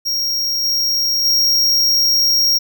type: tone with level steps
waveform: square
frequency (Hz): 5588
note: F8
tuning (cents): 0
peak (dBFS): -17 / -15 / -12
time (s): 0.05-2.59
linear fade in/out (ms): 20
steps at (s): 0.63 / 1.24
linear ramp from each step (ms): 20
effects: none